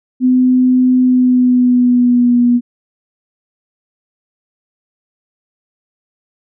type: tone with pitch glide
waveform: sine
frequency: 253.8 to 242.2 Hz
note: B3 to B3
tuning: +47 to -34 cents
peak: -7 dBFS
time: 0.2-2.61 s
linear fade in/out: 50 ms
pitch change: -81 cents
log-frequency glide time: 1-2.39 s
effects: none